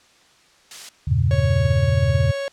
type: noise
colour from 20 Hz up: blue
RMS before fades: -30 dBFS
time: 0.71-0.89 s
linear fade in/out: 2 ms
type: chord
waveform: sine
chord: E diminished seventh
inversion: none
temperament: equal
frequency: 82.41 / 98 / 116.54 / 138.59 Hz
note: E2 / G2 / Bb2 / Db3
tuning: 0 / 0 / 0 / 0 cents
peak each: -21 dBFS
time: 1.07-2.32 s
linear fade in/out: 10 ms
type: tone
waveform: 45% pulse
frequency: 554.4 Hz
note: C#5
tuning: in tune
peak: -24 dBFS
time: 1.31-2.48 s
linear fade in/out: 0 ms
effects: white hiss -54 dBFS RMS until 2.52 s + low-pass 6000 Hz 12 dB/octave